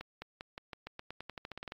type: accelerating click train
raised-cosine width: 0.3 ms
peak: -26 dBFS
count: 17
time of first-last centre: 0.01-1.721 s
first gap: 210 ms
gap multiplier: 0.9
effects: AAC 48 kbps